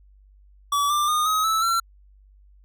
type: tone with pitch steps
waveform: square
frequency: 1146 / 1185 / 1225.4 / 1267.2 / 1310.3 / 1355 Hz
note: D6 / D6 / D#6 / D#6 / E6 / E6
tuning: -43 / +15 / -27 / +31 / -11 / +47 cents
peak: -20 dBFS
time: 0.72-1.8 s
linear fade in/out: 5 ms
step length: 180 ms
effects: added 49 Hz sine -50 dBFS peak until 2.64 s

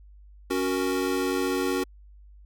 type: chord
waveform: square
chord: F# major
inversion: second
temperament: equal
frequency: 277.2 / 370 / 466.2 Hz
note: C#4 / F#4 / A#4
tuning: 0 / 0 / 0 cents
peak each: -29 / -28 / -32 dBFS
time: 0.5-1.84 s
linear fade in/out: 10 ms
effects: added 50 Hz sine -47 dBFS peak until 2.45 s

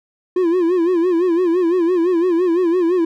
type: tone with vibrato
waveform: triangle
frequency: 349.2 Hz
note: F4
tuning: in tune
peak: -11 dBFS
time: 0.36-3.05 s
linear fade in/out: 5 ms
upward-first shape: sine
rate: 5.9 Hz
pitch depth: 110 cents each way
effects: none

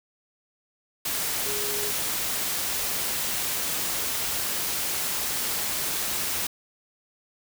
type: tone in noise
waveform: sine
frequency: 414.4 Hz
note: G#4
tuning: 4 cents flat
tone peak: -34 dBFS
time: 1.46-1.91 s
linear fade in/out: 5 ms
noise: white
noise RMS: -28 dBFS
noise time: 1.05-6.47 s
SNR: -9 dB
effects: none

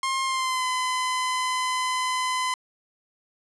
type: tone with pitch glide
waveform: sawtooth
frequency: 1064 to 1017.7 Hz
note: C6 to C6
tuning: +29 to -48 cents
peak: -20 dBFS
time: 0.03-2.54 s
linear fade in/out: 2 ms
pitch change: -77 cents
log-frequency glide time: 0.24-0.65 s
effects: resampled to 24000 Hz + 10-bit

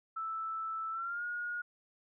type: tone with pitch glide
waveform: sine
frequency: 1318.5 to 1437.8 Hz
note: E6 to F6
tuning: 0 to +50 cents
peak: -35 dBFS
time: 0.16-1.62 s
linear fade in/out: 10 ms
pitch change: +150 cents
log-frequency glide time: 0.91-1.24 s
effects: none

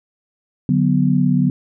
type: chord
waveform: sine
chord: B minor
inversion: first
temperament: equal with one note detuned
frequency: 146.83 / 185 / 247.9 Hz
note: D3 / F#3 / B3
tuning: 0 / 0 / +7 cents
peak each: -17 dBFS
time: 0.69-1.5 s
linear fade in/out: 2 ms
effects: none

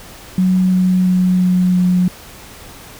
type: tone with pitch steps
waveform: sine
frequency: 185 / 183.93 / 182.88 / 181.82 / 180.77 Hz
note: F#3 / F#3 / F#3 / F#3 / F#3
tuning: 0 / -10 / -20 / -30 / -40 cents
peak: -10 dBFS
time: 0.38-2.08 s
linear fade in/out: 2 ms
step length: 340 ms
effects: pink hiss -37 dBFS RMS until 2.99 s

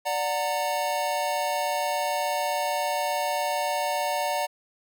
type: chord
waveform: square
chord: D augmented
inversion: none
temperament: just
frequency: 587.3 / 734.2 / 917.7 Hz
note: D5 / F#5 / A#5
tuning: 0 / -14 / -27 cents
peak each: -30 dBFS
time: 0.05-4.47 s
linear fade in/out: 20 ms
effects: none

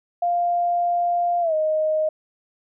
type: tone with pitch glide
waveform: sine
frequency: 698.5 to 622.3 Hz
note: F5 to D#5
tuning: 0 to 0 cents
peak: -18 dBFS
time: 0.22-2.09 s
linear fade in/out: 5 ms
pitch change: -200 cents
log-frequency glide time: 1.41-1.54 s
effects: none

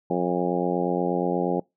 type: harmonic tone with a mistuned harmonic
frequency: 88.4 Hz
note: F2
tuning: 22 cents sharp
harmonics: 2 / 3 / 4 / 5 / 6 / 7 / 8 / 9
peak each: -28 / -30 / -28 / -29 / -30 / -34 / -34 / -31 dBFS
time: 0.1-1.6 s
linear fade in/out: 5 ms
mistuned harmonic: 9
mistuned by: +35 cents
effects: noise-tail reverb RT60 0.2 s tail -25 dB re dry

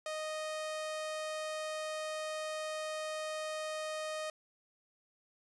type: tone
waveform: sawtooth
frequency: 621 Hz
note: D#5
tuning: 3 cents flat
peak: -33 dBFS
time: 0.06-4.3 s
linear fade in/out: 2 ms
effects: resampled to 24000 Hz

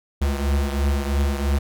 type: beating tone pair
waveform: square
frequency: 69.5 / 72.5 Hz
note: C#2 / D2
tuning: +5 / -22 cents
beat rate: 3 Hz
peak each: -21 / -26 dBFS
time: 0.21-1.59 s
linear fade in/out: 10 ms
effects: none

